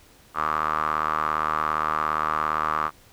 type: tone with band-pass filter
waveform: sawtooth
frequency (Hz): 77.4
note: D#2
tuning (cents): -9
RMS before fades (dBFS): -25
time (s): 0.34-2.91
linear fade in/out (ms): 50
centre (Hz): 1200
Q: 7.7
effects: pink hiss -54 dBFS RMS until 3.12 s